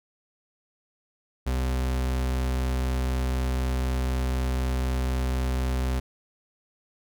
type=tone; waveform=40% pulse; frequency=64 Hz; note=C2; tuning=38 cents flat; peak=-23 dBFS; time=1.46-6 s; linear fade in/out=10 ms; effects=none